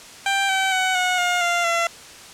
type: tone with pitch steps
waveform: 15% pulse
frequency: 787 / 767.7 / 748.9 / 730.5 / 712.6 / 695.1 / 678 Hz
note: G5 / G5 / F#5 / F#5 / F5 / F5 / E5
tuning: +7 / -36 / +21 / -22 / +35 / -8 / +49 cents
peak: -12 dBFS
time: 0.26-1.87 s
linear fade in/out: 2 ms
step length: 230 ms
effects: white hiss -41 dBFS RMS until 2.33 s + low-pass 8000 Hz 12 dB/octave